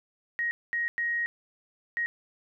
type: tone bursts at uneven times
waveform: sine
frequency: 1882 Hz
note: A#6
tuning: 16 cents sharp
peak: -26 dBFS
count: 4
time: 0.39-0.51 / 0.73-0.88 / 0.98-1.26 / 1.97-2.06 s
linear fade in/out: 0 ms
effects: none